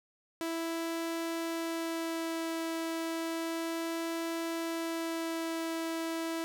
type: tone with vibrato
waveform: sawtooth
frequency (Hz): 329.6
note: E4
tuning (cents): 0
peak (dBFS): -29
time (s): 0.41-6.44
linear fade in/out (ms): 0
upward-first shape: sine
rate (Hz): 0.32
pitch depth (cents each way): 9
effects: none